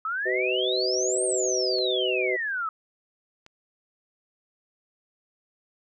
sine exponential two-way sweep, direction up then down, 1262 to 8870 to 1262 Hz, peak -26 dBFS, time 0.05-2.69 s, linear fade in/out 2 ms, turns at 1.24 s
harmonic tone, 126 Hz, B2, 35 cents sharp, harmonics 3 / 4 / 5, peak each -27 / -29 / -31 dBFS, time 0.25-2.37 s, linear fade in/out 20 ms
clicks, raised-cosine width 0.2 ms, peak -30 dBFS, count 2, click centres 1.786 / 3.464 s
effects none

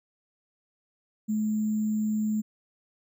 sine tone with sample-and-hold, 214.5 Hz, A3, 44 cents flat, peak -24 dBFS, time 1.28-2.42 s, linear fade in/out 20 ms, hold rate 7350 Hz, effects none

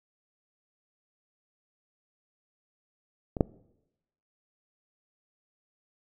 clicks, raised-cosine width 2 ms, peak -20 / -7 dBFS, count 2, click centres 3.368 / 3.408 s, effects noise-tail reverb RT60 0.9 s tail -23 dB re dry

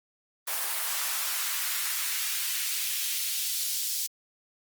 white noise with high-pass filter sweep, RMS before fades -30 dBFS, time 0.47-4.07 s, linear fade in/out 10 ms, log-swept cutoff 750 to 4400 Hz, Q 1.1, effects Opus 32 kbps

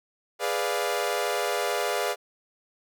sawtooth chord, G# diminished seventh, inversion none, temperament equal, 415.3 / 493.9 / 587.3 / 698.5 Hz, G#4 / B4 / D5 / F5, 0 / 0 / 0 / 0 cents, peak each -27 dBFS, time 0.39-2.16 s, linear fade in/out 50 ms, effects none

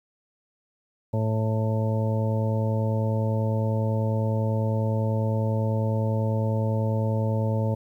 harmonic tone with a mistuned harmonic, 110 Hz, A2, in tune, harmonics 1 / 2 / 3 / 4 / 5 / 6 / 8, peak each -23 / -30 / -39 / -35 / -31 / -39 / -37 dBFS, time 1.13-7.75 s, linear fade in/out 10 ms, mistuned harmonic 8, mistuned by +23 cents, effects 10-bit

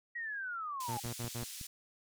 sine linear sweep, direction down, 1923 to 789 Hz, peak -37 dBFS, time 0.15-1 s, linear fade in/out 10 ms
white band-pass noise, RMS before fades -46 dBFS, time 0.8-1.67 s, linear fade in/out 5 ms, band 3100 to 11000 Hz, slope 12 dB/octave
sawtooth tone bursts, 118.6 Hz, A#2, 30 cents sharp, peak -34 dBFS, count 4, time 0.88-1.443 s, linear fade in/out 10 ms, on 98 ms, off 57 ms
click train, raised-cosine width 5 ms, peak -35 dBFS, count 4, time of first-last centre 1.06-1.612 s, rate 5.43 Hz
effects none

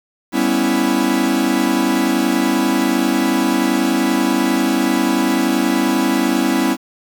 45% pulse chord, C# half-diminished seventh, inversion second, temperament equal, 196 / 246.9 / 277.2 / 329.6 Hz, G3 / B3 / C#4 / E4, 0 / 0 / 0 / 0 cents, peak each -23 / -19 / -19 / -19 dBFS, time 0.32-6.77 s, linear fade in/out 50 ms, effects 7-bit

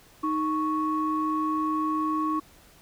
sine tone pair together, 311.1 / 1108.6 Hz, D#4 / C#6, 0 / 0 cents, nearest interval octave + minor seventh, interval 2200 cents, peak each -26 dBFS, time 0.23-2.4 s, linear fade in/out 10 ms, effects tanh soft clip ceiling -16 dBFS + pink hiss -55 dBFS RMS until 2.81 s

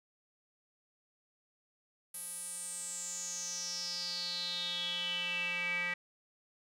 square tone with band-pass filter sweep, 176.6 Hz, F3, 20 cents sharp, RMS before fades -38 dBFS, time 2.14-5.94 s, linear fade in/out 5 ms, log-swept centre 11000 to 2100 Hz, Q 8.2, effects none

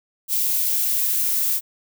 violet noise with high-pass filter sweep, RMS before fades -21 dBFS, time 0.28-1.61 s, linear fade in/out 50 ms, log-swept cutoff 2800 to 970 Hz, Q 1.1, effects none

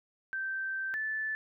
sine tone pair in turn, 1558 / 1748.8 Hz, G6 / A6, -11 / -11 cents, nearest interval major second, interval 200 cents, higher second, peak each -32 / -31 dBFS, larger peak second, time 0.33-0.94 / 0.94-1.35 s, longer first, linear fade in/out 0 ms, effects none

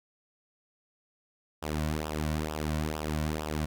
sawtooth tone with flanger, 76.9 Hz, D#2, 20 cents flat, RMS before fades -32 dBFS, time 1.62-3.66 s, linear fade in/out 10 ms, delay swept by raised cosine 0.46 to 2.46 ms, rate 2.2 Hz, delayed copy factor -0.75, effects none

